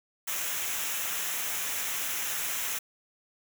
white noise with comb filter, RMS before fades -32 dBFS, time 0.27-2.79 s, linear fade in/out 10 ms, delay 0.22 ms, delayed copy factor -0.6, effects none

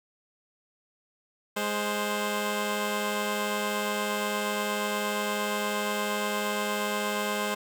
10% pulse tone pair together, 207.9 / 524 Hz, G#3 / C5, +2 / +2 cents, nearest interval octave + major third, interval 1600 cents, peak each -21 / -23 dBFS, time 1.56-7.55 s, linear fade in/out 10 ms, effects none

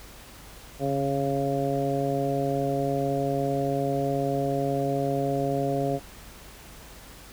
harmonic tone with a mistuned harmonic, 138.2 Hz, C#3, 5 cents flat, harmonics 1 / 2 / 3 / 4 / 5, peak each -30 / -30 / -30 / -30 / -30 dBFS, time 0.79-6 s, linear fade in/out 50 ms, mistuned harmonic 1, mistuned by +29 cents, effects added 50 Hz sine -51 dBFS peak until 7.32 s + pink hiss -47 dBFS RMS until 7.32 s

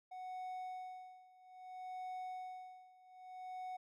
triangle tone with tremolo, 740 Hz, F#5, in tune, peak -40 dBFS, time 0.11-3.77 s, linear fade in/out 10 ms, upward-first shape sine, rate 0.61 Hz, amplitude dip 90%, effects none

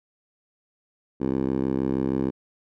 10% pulse tone with band-pass filter, 66.4 Hz, C2, 26 cents sharp, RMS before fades -25 dBFS, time 1.2-2.31 s, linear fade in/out 20 ms, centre 310 Hz, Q 1.4, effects none

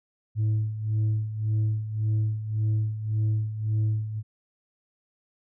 sine tone with tremolo, 108.2 Hz, A2, 29 cents flat, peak -18 dBFS, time 0.35-4.23 s, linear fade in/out 50 ms, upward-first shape sine, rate 1.8 Hz, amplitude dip 75%, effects tanh soft clip ceiling -20 dBFS

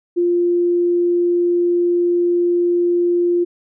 sine tone, 349.2 Hz, F4, in tune, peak -13 dBFS, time 0.16-3.45 s, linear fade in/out 20 ms, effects none

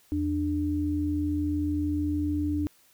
sine tone pair together, 83.45 / 296.7 Hz, E2 / D4, +22 / +18 cents, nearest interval octave + minor seventh, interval 2196 cents, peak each -30 / -26 dBFS, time 0.12-2.67 s, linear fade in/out 0 ms, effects white hiss -61 dBFS RMS until 2.93 s

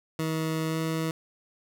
20% pulse tone with pitch glide, 159.5 to 160.98 Hz, D#3 to E3, +43 to -41 cents, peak -22 dBFS, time 0.19-1.11 s, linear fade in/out 2 ms, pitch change +16 cents, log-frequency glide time 0.68-0.78 s, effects none

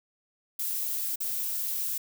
violet noise with dropouts, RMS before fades -31 dBFS, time 0.59-1.98 s, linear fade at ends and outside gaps 5 ms, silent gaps 1.159-1.203 s, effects none

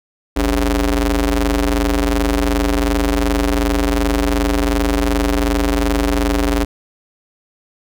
sawtooth ring-modulated tone, 118.9 Hz, A#2, 35 cents sharp, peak -7 dBFS, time 0.36-6.65 s, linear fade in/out 10 ms, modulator 167 Hz, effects none

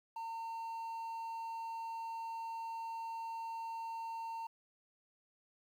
triangle tone with quantisation, 910 Hz, A#5, 42 cents flat, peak -38 dBFS, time 0.16-4.47 s, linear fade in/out 5 ms, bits 11, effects none

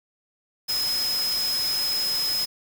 sine tone in noise, 5110 Hz, D#8, 45 cents sharp, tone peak -23 dBFS, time 0.68-2.46 s, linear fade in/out 20 ms, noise white, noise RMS -32 dBFS, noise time 0.68-2.46 s, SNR +6 dB, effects none

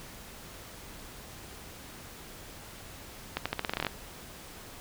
accelerating click train, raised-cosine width 0.3 ms, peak -13 dBFS, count 12, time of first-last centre 3.37-3.867 s, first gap 86 ms, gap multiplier 0.86, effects pink hiss -47 dBFS RMS until 4.8 s

